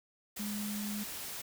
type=tone in noise; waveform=sine; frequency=207.7 Hz; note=G#3; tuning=in tune; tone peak=-36 dBFS; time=0.39-1.04 s; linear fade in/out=10 ms; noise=white; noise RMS=-42 dBFS; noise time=0.36-1.42 s; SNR=+3 dB; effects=none